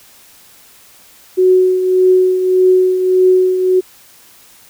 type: tone with tremolo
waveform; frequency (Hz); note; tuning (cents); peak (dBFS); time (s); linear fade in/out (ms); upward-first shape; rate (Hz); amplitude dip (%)
sine; 370; F#4; 0; -5; 1.37-3.81; 20; triangle; 1.7; 60
effects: white hiss -44 dBFS RMS until 4.69 s